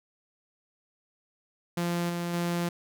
sawtooth tone with level steps, 172.8 Hz, F3, 18 cents flat, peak -23 / -26 / -23 dBFS, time 1.77-2.69 s, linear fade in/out 5 ms, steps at 2.09 / 2.33 s, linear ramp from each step 10 ms, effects none

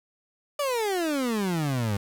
30% pulse exponential sweep, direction down, 594 to 97.1 Hz, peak -22 dBFS, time 0.59-1.97 s, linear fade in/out 5 ms, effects 8-bit

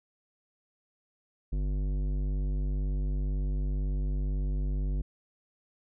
triangle tone with tanh clipping, 49 Hz, G1, in tune, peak -29 dBFS, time 1.52-5.02 s, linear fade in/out 10 ms, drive 18 dB, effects none

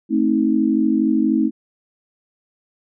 sine chord, A diminished, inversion none, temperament just, 220 / 264 / 316.8 Hz, A3 / C4 / Eb4, 0 / +16 / +31 cents, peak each -19 / -19 / -18 dBFS, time 0.09-1.51 s, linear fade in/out 50 ms, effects none

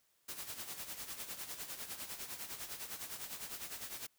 white noise with tremolo, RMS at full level -43 dBFS, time 0.28-4.07 s, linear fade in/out 10 ms, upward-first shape sine, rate 9.9 Hz, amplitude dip 65%, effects white hiss -75 dBFS RMS until 4.18 s

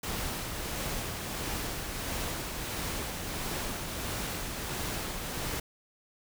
pink noise with tremolo, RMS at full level -34 dBFS, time 0.03-5.6 s, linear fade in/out 5 ms, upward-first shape sine, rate 1.5 Hz, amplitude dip 30%, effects none

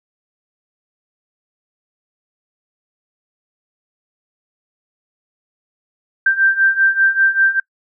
sine beating tone pair, 1568 / 1573.1 Hz, G6 / G6, 0 / +6 cents, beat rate 5.1 Hz, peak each -16 / -13 dBFS, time 6.26-7.6 s, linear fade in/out 5 ms, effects noise-tail reverb RT60 0.1 s tail -25 dB re dry

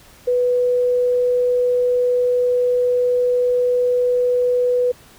sine tone, 493.9 Hz, B4, in tune, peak -14 dBFS, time 0.27-4.92 s, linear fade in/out 10 ms, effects pink hiss -47 dBFS RMS until 5.18 s

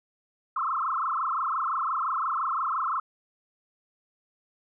sine tone with frequency modulation, 1196 Hz, D6, 31 cents sharp, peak -25 dBFS, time 0.56-3 s, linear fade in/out 5 ms, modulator 25.8 Hz, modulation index 6.2, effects none

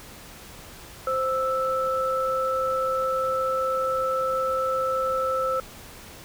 sine tone pair together, 522.9 / 1318.5 Hz, C5 / E6, -1 / 0 cents, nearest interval octave + major third, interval 1601 cents, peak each -25 dBFS, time 1.07-5.6 s, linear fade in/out 2 ms, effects pink hiss -44 dBFS RMS until 6.24 s

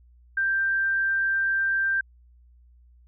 sine tone, 1576 Hz, G6, 9 cents sharp, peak -21 dBFS, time 0.37-2.01 s, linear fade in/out 5 ms, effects added 60 Hz sine -52 dBFS peak until 3.07 s

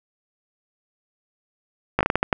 slowing click train, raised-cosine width 0.5 ms, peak -3 dBFS, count 8, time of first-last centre 1.99-2.328 s, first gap 17 ms, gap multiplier 1.34, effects none

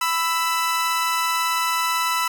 sawtooth tone pair together, 995 / 1320.6 Hz, B5 / E6, +13 / +3 cents, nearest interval perfect fourth, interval 490 cents, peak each -19 / -19 dBFS, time 0.01-2.28 s, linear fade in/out 5 ms, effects none

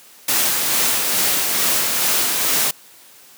white noise with tremolo, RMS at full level -17 dBFS, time 0.28-2.71 s, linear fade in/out 5 ms, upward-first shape sine, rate 2.3 Hz, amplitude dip 30%, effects white hiss -46 dBFS RMS until 3.37 s + high-pass 150 Hz 12 dB/octave

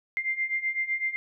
sine beating tone pair, 2093 / 2100.9 Hz, C7 / C7, 0 / +7 cents, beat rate 7.9 Hz, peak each -31 / -28 dBFS, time 0.17-1.16 s, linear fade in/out 0 ms, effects none

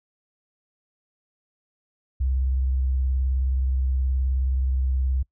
sine tone with vibrato, 65.2 Hz, C2, 5 cents flat, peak -20 dBFS, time 2.2-5.23 s, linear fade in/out 10 ms, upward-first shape triangle, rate 19 Hz, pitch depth 74 cents each way, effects noise-tail reverb RT60 0.1 s tail -23 dB re dry

